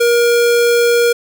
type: tone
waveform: square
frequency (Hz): 474.3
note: A#4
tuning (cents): +30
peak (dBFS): -10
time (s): 0-1.13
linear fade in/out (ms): 10
effects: none